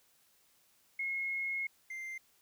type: tone pair in turn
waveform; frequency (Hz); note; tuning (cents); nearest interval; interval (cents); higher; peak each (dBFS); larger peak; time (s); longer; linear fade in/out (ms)
sine / triangle; 2164 / 2091; C#7 / C7; -42 / -2; minor second; 60; first; -33 / -38; first; 0.99-1.67 / 1.9-2.18; first; 5
effects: white hiss -69 dBFS RMS until 2.41 s